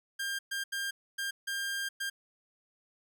sawtooth tone bursts at uneven times, 1600 Hz, G6, 35 cents sharp, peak -29 dBFS, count 6, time 0.19-0.39 / 0.51-0.64 / 0.72-0.91 / 1.18-1.31 / 1.47-1.89 / 2-2.1 s, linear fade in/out 10 ms, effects none

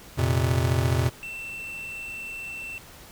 square chord, F suspended fourth, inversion none, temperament just, 87.31 / 116.41 / 130.96 Hz, F2 / Bb2 / C3, 0 / -2 / +2 cents, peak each -26 dBFS, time 0.17-1.1 s, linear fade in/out 20 ms
triangle tone, 2684 Hz, E7, 31 cents sharp, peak -32 dBFS, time 1.23-2.78 s, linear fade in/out 0 ms
effects pink hiss -47 dBFS RMS until 3.11 s

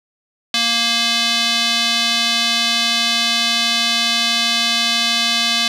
square tone with band-pass filter, 233.1 Hz, A#3, in tune, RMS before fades -17 dBFS, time 0.54-5.68 s, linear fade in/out 2 ms, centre 3800 Hz, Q 2.3, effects none

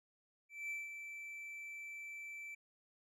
triangle tone with ADSR envelope, 2327 Hz, D7, 17 cents flat, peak -37 dBFS, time 0.49-2.55 s, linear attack 210 ms, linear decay 180 ms, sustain -7 dB, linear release 8 ms, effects none

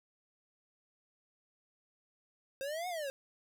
square exponential two-way sweep, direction up then down, 527 to 741 to 527 Hz, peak -37 dBFS, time 2.61-3.1 s, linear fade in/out 0 ms, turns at 2.88 s, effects none

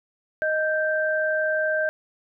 sine tone pair together, 622.3 / 1568 Hz, D#5 / G6, 0 / 0 cents, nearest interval octave + major third, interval 1600 cents, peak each -23 / -24 dBFS, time 0.42-1.89 s, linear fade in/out 0 ms, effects none

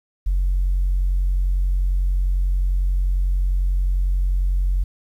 sine tone, 45.6 Hz, F#1, 24 cents flat, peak -15 dBFS, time 0.26-4.84 s, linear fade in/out 10 ms, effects tanh soft clip ceiling -13 dBFS + 9-bit

